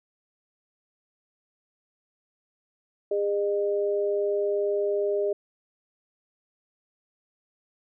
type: tone pair together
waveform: sine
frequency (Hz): 406.5 / 609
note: G#4 / D#5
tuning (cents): -37 / -37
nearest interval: perfect fifth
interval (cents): 700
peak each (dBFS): -24 / -28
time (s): 3.11-5.33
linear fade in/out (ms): 5
effects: none